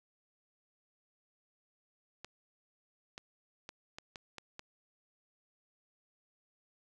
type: clicks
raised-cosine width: 0.2 ms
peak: -27 dBFS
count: 7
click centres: 2.246 / 3.179 / 3.691 / 3.985 / 4.158 / 4.383 / 4.594 s
effects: none